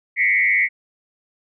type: tone with frequency modulation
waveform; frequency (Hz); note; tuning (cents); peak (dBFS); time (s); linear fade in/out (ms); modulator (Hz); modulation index
sine; 2100; C7; +6; -14; 0.16-0.69; 50; 95.5; 1.7
effects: none